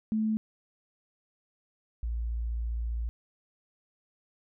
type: tone pair in turn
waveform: sine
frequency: 217.9 / 57.51 Hz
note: A3 / A#1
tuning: -17 / -23 cents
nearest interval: octave + major seventh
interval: 2306 cents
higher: first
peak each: -25 / -29 dBFS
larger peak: first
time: 0.12-0.37 / 2.03-3.09 s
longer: second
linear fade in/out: 0 ms
effects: none